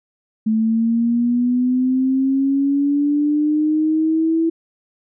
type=linear sweep; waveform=sine; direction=up; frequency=217.6 to 329.6 Hz; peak=-14 dBFS; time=0.46-4.5 s; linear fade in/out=10 ms; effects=none